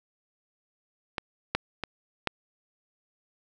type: clicks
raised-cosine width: 0.3 ms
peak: -13 / -8 / -15 / -9 dBFS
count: 4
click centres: 1.182 / 1.55 / 1.837 / 2.273 s
effects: none